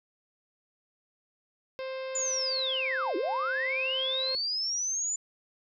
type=harmonic tone; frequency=525 Hz; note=C5; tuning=6 cents sharp; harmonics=1 / 2 / 3 / 4 / 5 / 6 / 7 / 8 / 9 / 10; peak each=-34 / -45 / -48 / -48 / -48 / -56 / -53 / -57 / -56 / -58 dBFS; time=1.79-4.35 s; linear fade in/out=0 ms
type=linear two-way sweep; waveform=sine; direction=down then up; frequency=7100 to 311.1 to 7100 Hz; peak=-28 dBFS; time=2.15-5.16 s; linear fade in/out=5 ms; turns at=3.16 s
effects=none